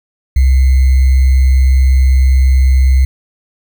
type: tone with sample-and-hold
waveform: sine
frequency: 65.41 Hz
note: C2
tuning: in tune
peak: -5 dBFS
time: 0.36-3.05 s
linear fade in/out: 5 ms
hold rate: 2100 Hz
effects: none